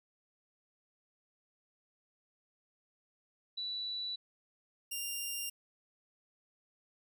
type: tone pair in turn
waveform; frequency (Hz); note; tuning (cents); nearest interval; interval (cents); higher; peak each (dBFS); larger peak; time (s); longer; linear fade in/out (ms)
sine / 10% pulse; 3951 / 2794; B7 / F7; 0 / 0; tritone; 600; first; -36 / -28; second; 3.57-4.16 / 4.91-5.5; neither; 10
effects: none